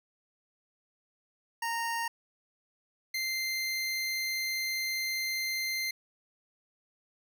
25% pulse tone pair in turn, 926 / 2085 Hz, A#5 / C7, -12 / -7 cents, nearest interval octave + major second, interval 1405 cents, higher second, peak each -27 dBFS, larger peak neither, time 1.62-2.08 / 3.14-5.91 s, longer second, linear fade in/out 5 ms, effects none

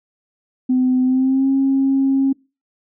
sine tone with pitch glide, 255.1 to 270.3 Hz, C4 to C#4, -44 to -44 cents, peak -12 dBFS, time 0.69-2.33 s, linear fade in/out 10 ms, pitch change +100 cents, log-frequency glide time 1.03-1.48 s, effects noise-tail reverb RT60 0.3 s tail -25 dB re dry + tanh soft clip ceiling -8 dBFS

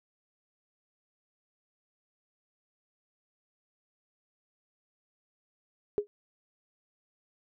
sine tone with exponential decay, 413.3 Hz, G#4, 8 cents flat, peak -20 dBFS, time 5.98-6.07 s, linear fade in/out 0 ms, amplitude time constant 18 ms, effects none

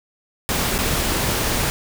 pink noise with dropouts, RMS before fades -21 dBFS, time 0.49-1.7 s, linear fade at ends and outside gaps 0 ms, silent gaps 0.781-0.788 s, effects none

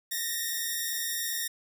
5% pulse tone pair together, 1802.5 / 1883 Hz, A6 / A#6, +41 / +17 cents, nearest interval minor second, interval 76 cents, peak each -22 dBFS, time 0.11-1.48 s, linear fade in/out 10 ms, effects none

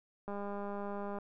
click train, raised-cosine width 1 ms, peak -28 dBFS, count 184, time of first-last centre 0.28-1.186 s, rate 202 Hz, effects none

